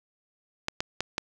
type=clicks; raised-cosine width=0.2 ms; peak=-10 dBFS; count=4; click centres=0.684 / 0.805 / 1.006 / 1.181 s; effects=none